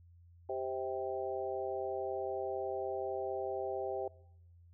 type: harmonic tone with a mistuned harmonic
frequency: 130.81 Hz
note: C3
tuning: in tune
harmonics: 3 / 4 / 5 / 6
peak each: -39 / -40 / -41 / -42 dBFS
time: 0.49-4.08 s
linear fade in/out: 5 ms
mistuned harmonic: 5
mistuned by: -18 cents
effects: noise-tail reverb RT60 0.9 s tail -23 dB re dry + added 86 Hz sine -57 dBFS peak until 4.73 s